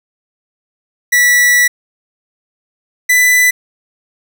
45% pulse tone pair in turn, 1950 / 1991 Hz, B6 / B6, -23 / +14 cents, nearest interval unison, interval 37 cents, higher second, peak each -7 dBFS, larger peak neither, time 1.12-1.68 / 3.09-3.51 s, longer first, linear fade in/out 10 ms, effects none

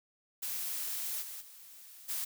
blue noise with level steps, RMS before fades -37 / -44 / -53 / -36 dBFS, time 0.42-2.25 s, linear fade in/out 10 ms, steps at 1.21 / 1.4 / 2.08 s, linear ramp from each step 20 ms, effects none

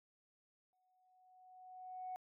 sine tone with exponential growth, 740 Hz, F#5, in tune, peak -40 dBFS, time 0.73-2.16 s, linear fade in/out 0 ms, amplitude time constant 310 ms, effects tanh soft clip ceiling -37 dBFS

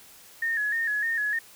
sine tone with vibrato, 1760 Hz, A6, in tune, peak -24 dBFS, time 0.42-1.39 s, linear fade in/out 5 ms, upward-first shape square, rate 3.3 Hz, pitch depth 69 cents each way, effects white hiss -51 dBFS RMS until 1.55 s

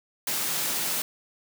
white high-pass noise, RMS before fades -28 dBFS, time 0.27-1.02 s, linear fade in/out 2 ms, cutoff 120 Hz, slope 48 dB/octave, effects none

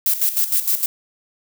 violet noise with tremolo, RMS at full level -17 dBFS, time 0.06-0.86 s, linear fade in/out 2 ms, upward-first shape square, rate 6.5 Hz, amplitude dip 70%, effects none

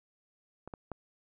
clicks, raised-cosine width 1 ms, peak -30 / -27 / -24 dBFS, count 3, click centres 0.676 / 0.738 / 0.917 s, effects none

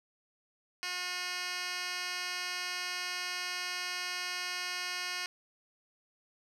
10% pulse tone with band-pass filter, 360 Hz, F#4, 47 cents flat, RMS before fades -37 dBFS, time 0.83-5.26 s, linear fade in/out 0 ms, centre 3800 Hz, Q 2, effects none

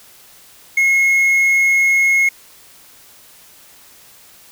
triangle tone with quantisation, 2166 Hz, C#7, 41 cents flat, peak -9 dBFS, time 0.77-2.29 s, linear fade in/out 5 ms, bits 6, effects white hiss -45 dBFS RMS until 4.51 s

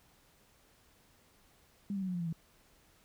sine tone with pitch steps, 201 / 194.15 / 187.54 / 181.15 / 174.98 / 169.02 / 163.26 Hz, G3 / G3 / F#3 / F#3 / F3 / E3 / E3, +44 / -16 / +24 / -36 / +4 / +44 / -16 cents, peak -33 dBFS, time 1.9-2.327 s, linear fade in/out 2 ms, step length 61 ms, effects pink hiss -66 dBFS RMS until 3.04 s

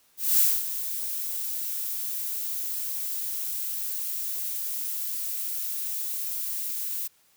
violet noise with ADSR envelope, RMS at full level -19 dBFS, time 0.17-7.08 s, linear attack 220 ms, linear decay 230 ms, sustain -12 dB, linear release 15 ms, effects white hiss -63 dBFS RMS until 7.36 s

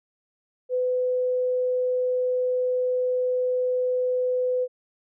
sine tone, 503 Hz, B4, 32 cents sharp, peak -21 dBFS, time 0.69-4.68 s, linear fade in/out 50 ms, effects none

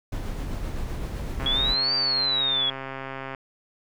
brown noise with tremolo, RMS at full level -29 dBFS, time 0.12-1.75 s, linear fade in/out 5 ms, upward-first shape sine, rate 7.8 Hz, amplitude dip 25%
click train, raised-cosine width 0.5 ms, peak -19 dBFS, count 262, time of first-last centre 1.4-3.348 s, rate 134 Hz
sine exponential two-way sweep, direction up then down, 3322 to 4699 to 3322 Hz, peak -21 dBFS, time 1.46-2.7 s, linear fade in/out 2 ms, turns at 1.95 s
effects none

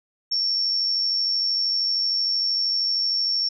sine tone with amplitude modulation, 5460 Hz, F8, 40 cents flat, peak -18 dBFS, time 0.31-3.49 s, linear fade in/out 10 ms, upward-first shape sine, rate 93 Hz, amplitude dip 45%, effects none

